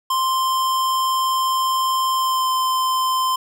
square tone with pitch glide, 1046.5 to 1036.9 Hz, C6 to C6, 0 to -16 cents, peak -18 dBFS, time 0.1-3.36 s, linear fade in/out 5 ms, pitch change -16 cents, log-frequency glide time 2.15-2.5 s, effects none

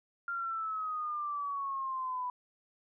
sine exponential sweep, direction down, 1396.9 to 987.8 Hz, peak -33 dBFS, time 0.28-2.3 s, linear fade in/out 2 ms, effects none

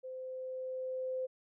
sine tone with level ramp, 516 Hz, C5, 24 cents flat, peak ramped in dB -41 to -33 dBFS, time 0.03-1.27 s, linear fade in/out 20 ms, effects none

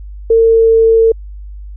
sine tone with pitch glide, 454 to 450.9 Hz, A#4 to A4, -46 to +42 cents, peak -5 dBFS, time 0.3-1.12 s, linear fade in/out 5 ms, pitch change -12 cents, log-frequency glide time 0.4-0.76 s, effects added 50 Hz sine -26 dBFS peak until 1.76 s

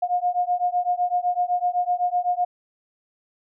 sine beating tone pair, 711 / 718.9 Hz, F5 / F5, +31 / +50 cents, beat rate 7.9 Hz, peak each -23 dBFS, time 0.02-2.45 s, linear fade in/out 10 ms, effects none

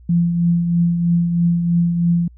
sine tone with tremolo, 171.3 Hz, F3, 33 cents flat, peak -11 dBFS, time 0.09-2.28 s, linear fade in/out 5 ms, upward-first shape triangle, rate 3.1 Hz, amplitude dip 50%, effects added 60 Hz sine -41 dBFS peak until 2.37 s

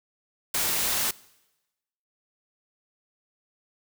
white noise, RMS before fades -26 dBFS, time 0.54-1.11 s, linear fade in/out 5 ms, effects noise-tail reverb RT60 1.0 s tail -22 dB re dry

